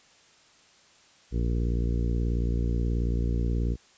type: harmonic tone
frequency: 58.5 Hz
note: A#1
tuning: 7 cents sharp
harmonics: 1 / 2 / 3 / 4 / 5 / 6 / 7 / 8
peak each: -25 / -31 / -35 / -37 / -39 / -41 / -42 / -43 dBFS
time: 1.31-3.77 s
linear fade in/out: 50 ms
effects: white hiss -58 dBFS RMS until 3.97 s + resampled to 16000 Hz